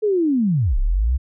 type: linear two-way sweep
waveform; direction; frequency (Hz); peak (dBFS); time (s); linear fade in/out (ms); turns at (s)
sine; down then up; 440 to 30.32 to 68.6; -15; 0.02-1.18; 20; 0.78
effects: none